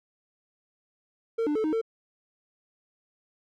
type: tone with pitch steps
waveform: triangle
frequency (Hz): 455.6 / 296.7 / 437.1 / 310.9 / 450.2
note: A#4 / D4 / A4 / D#4 / A4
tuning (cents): -40 / +18 / -11 / -1 / +40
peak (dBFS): -22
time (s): 1.38-1.815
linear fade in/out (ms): 10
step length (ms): 87
effects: none